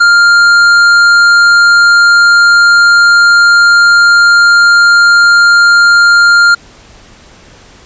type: tone with hard clipping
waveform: sine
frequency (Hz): 1400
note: F6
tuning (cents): +4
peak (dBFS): -4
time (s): 0-6.55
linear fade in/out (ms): 10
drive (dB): 9
effects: pink hiss -38 dBFS RMS until 7.85 s + resampled to 16000 Hz